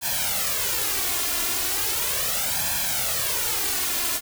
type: noise with flanger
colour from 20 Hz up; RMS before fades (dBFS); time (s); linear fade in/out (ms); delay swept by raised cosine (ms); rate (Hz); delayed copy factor
white; -25; 0.01-4.21; 50; 1.2 to 2.9; 0.37; +0.75
effects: none